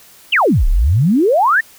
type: exponential two-way sweep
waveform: sine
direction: down then up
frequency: 3282 to 30.19 to 1899 Hz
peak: -9 dBFS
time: 0.32-1.61 s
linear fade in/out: 10 ms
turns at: 0.67 s
effects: white hiss -44 dBFS RMS until 1.78 s